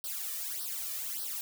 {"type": "noise with flanger", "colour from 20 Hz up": "blue", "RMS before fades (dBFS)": -37, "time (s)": [0.04, 1.41], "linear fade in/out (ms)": 0, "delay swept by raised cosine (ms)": [0.21, 1.71], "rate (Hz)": 1.7, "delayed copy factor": 0.95, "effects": []}